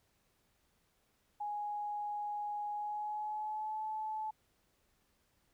sine tone with pitch glide, 830.6 to 865.9 Hz, G#5 to A5, 0 to -28 cents, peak -36 dBFS, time 1.4-4.31 s, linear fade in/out 10 ms, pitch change +72 cents, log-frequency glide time 2.71-3.82 s, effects pink hiss -75 dBFS RMS until 5.53 s

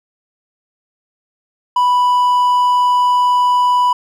triangle tone, 987.8 Hz, B5, in tune, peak -8 dBFS, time 1.76-3.93 s, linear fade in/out 5 ms, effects none

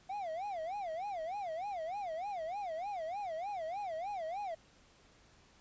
triangle tone with vibrato, 724 Hz, F#5, 38 cents flat, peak -35 dBFS, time 0.09-4.55 s, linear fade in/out 10 ms, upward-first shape sine, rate 3.3 Hz, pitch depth 240 cents each way, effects pink hiss -64 dBFS RMS until 5.6 s + resampled to 16000 Hz

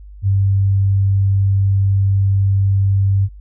sine tone, 98 Hz, G2, in tune, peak -11 dBFS, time 0.22-3.29 s, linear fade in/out 50 ms, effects added 50 Hz sine -34 dBFS peak until 3.4 s

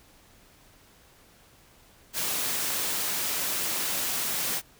white high-pass noise, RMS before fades -29 dBFS, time 2.13-4.62 s, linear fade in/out 50 ms, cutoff 110 Hz, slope 12 dB/octave, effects pink hiss -57 dBFS RMS until 4.79 s

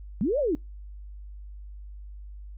sine linear two-way sweep, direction up then down, 169.7 to 618 to 276.5 Hz, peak -22 dBFS, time 0.21-0.55 s, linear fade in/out 0 ms, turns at 0.39 s, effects noise-tail reverb RT60 0.2 s tail -25 dB re dry + added 50 Hz sine -39 dBFS peak until 2.57 s

